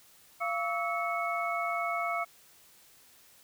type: tone cluster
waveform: sine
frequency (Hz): 688 / 1136 / 1299 / 2202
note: F5 / C#6 / E6 / C#7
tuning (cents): -26 / +42 / -26 / -12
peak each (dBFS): -33 / -38 / -34 / -35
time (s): 0.4-2.25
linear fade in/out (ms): 20
effects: white hiss -59 dBFS RMS until 3.43 s